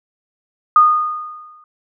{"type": "tone with exponential decay", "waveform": "sine", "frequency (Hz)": 1229, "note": "D#6", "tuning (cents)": -22, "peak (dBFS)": -4, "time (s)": [0.76, 1.64], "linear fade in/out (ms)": 2, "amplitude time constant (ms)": 190, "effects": []}